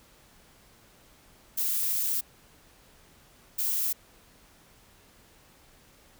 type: noise bursts at uneven times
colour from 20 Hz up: violet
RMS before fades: -28 dBFS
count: 2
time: 1.57-2.21 / 3.58-3.93 s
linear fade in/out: 10 ms
effects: pink hiss -58 dBFS RMS until 6.19 s